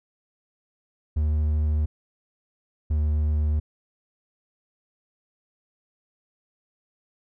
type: tone pair in turn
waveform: triangle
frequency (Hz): 76.1 / 75.68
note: D#2 / D#2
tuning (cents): -38 / -47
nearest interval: unison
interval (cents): 9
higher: first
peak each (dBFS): -18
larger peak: neither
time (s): 1.16-1.86 / 2.9-3.6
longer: neither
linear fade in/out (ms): 10
effects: none

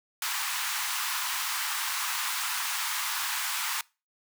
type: high-pass noise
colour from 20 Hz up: pink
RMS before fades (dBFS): -31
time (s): 0.22-3.81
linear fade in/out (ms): 2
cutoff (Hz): 900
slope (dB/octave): 48
effects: noise-tail reverb RT60 0.3 s tail -24 dB re dry

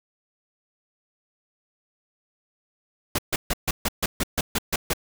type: noise bursts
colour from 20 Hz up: pink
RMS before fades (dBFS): -23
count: 11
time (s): 3.15-4.935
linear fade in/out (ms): 5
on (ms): 35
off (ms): 140
effects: none

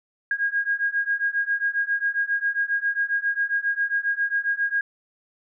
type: beating tone pair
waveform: sine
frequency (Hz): 1628 / 1635.4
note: G#6 / G#6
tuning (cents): -35 / -27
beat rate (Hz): 7.4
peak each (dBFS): -25 / -24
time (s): 0.31-4.81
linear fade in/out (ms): 2
effects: none

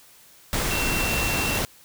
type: tone in noise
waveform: sine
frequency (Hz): 2710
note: E7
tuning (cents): +47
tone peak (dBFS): -27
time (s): 0.71-1.58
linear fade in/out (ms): 0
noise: pink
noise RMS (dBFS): -25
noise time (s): 0.53-1.65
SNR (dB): -5
effects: white hiss -52 dBFS RMS until 1.84 s

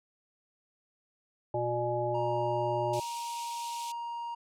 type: harmonic tone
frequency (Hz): 120.1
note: B2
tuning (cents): -48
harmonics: 1 / 3 / 5 / 7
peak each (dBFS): -36 / -34 / -32 / -34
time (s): 1.54-3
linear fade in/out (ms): 5
type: tone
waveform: triangle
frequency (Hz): 940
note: A#5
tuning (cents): +14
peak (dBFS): -33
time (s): 2.14-4.35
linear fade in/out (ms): 10
type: high-pass noise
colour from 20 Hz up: white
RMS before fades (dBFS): -40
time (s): 2.93-3.92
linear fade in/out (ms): 5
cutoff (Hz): 2300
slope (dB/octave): 96
effects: low-pass 8000 Hz 12 dB/octave

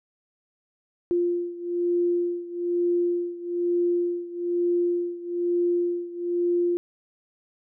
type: beating tone pair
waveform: sine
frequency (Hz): 348.8 / 349.9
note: F4 / F4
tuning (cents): -2 / +3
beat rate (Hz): 1.1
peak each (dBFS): -24 / -27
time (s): 1.11-6.77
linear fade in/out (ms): 0
effects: none

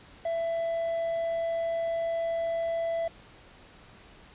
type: tone with quantisation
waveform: triangle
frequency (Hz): 666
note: E5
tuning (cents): +18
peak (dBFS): -25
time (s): 0.25-3.08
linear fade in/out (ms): 5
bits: 9
effects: pink hiss -53 dBFS RMS until 4.34 s + resampled to 8000 Hz

